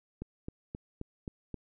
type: click train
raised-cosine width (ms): 3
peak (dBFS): -25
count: 6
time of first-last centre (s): 0.22-1.543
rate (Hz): 3.78
effects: none